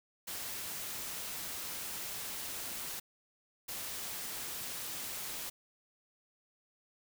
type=noise bursts at uneven times; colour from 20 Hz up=white; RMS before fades=-41 dBFS; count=2; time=0.27-3 / 3.68-5.5 s; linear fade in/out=10 ms; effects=none

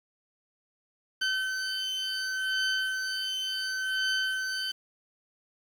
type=beating tone pair; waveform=20% pulse; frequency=1531 / 1531.69 Hz; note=G6 / G6; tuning=-41 / -41 cents; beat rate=0.69 Hz; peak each=-26 / -27 dBFS; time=1.21-4.72 s; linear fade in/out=10 ms; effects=low-pass 7000 Hz 12 dB/octave + 8-bit

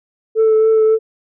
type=tone with vibrato; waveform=sine; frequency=440 Hz; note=A4; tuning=in tune; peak=-7 dBFS; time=0.35-0.99 s; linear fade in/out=50 ms; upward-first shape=triangle; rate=3.6 Hz; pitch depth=18 cents each way; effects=tanh soft clip ceiling -7 dBFS

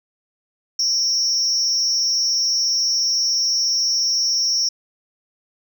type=tone with amplitude modulation; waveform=sine; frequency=5540 Hz; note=F8; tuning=15 cents flat; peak=-11 dBFS; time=0.79-4.69 s; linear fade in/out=5 ms; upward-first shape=sine; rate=297 Hz; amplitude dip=100%; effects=tanh soft clip ceiling -10 dBFS

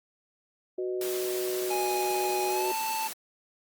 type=harmonic tone; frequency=123.5 Hz; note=B2; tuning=in tune; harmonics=3 / 4 / 5; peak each=-29 / -41 / -39 dBFS; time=0.78-2.72 s; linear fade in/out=5 ms
type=high-pass noise; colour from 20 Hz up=white; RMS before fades=-37 dBFS; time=1.01-3.13 s; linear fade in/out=2 ms; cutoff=170 Hz; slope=48 dB/octave
type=tone with pitch glide; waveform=square; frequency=830.6 to 885.1 Hz; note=G#5 to A5; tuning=0 to +10 cents; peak=-30 dBFS; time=1.7-3.08 s; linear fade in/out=10 ms; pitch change=+110 cents; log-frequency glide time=2.49-2.68 s
effects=Opus 32 kbps

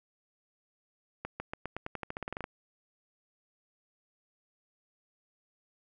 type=accelerating click train; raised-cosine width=0.5 ms; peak=-21 dBFS; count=16; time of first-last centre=1.25-2.441 s; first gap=150 ms; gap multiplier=0.9; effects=none

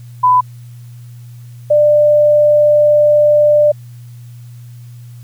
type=tone pair in turn; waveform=sine; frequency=1000 / 594.6 Hz; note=B5 / D5; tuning=+21 / +21 cents; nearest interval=major sixth; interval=900 cents; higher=first; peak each=-6 dBFS; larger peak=neither; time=0.23-0.41 / 1.7-3.72 s; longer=second; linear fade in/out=10 ms; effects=added 120 Hz sine -31 dBFS peak until 5.23 s + white hiss -51 dBFS RMS until 5.23 s

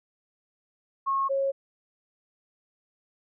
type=tone pair in turn; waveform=sine; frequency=1088 / 546.5 Hz; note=C#6 / C#5; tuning=-33 / -25 cents; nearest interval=octave; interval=1192 cents; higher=first; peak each=-23 dBFS; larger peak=neither; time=1.06-1.29 / 1.29-1.52 s; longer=neither; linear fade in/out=20 ms; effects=none

